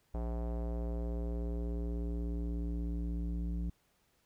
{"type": "tone with low-pass filter sweep", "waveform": "square", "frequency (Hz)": 58.27, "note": "A#1", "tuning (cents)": 0, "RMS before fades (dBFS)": -36, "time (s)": [0.14, 3.7], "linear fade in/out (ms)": 5, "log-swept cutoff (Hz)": [730, 220], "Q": 1.8, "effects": ["pink hiss -73 dBFS RMS until 4.25 s"]}